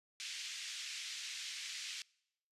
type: band-pass noise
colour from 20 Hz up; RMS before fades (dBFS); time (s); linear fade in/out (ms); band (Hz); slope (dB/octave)
pink; -45; 0.2-2.02; 0; 2200 to 7100; 24
effects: noise-tail reverb RT60 0.8 s tail -25 dB re dry + resampled to 32000 Hz